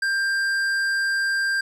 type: tone with tanh clipping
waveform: triangle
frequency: 1588 Hz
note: G6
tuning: 22 cents sharp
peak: -22 dBFS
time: 0.02-1.61 s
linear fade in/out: 5 ms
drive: 15 dB
effects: none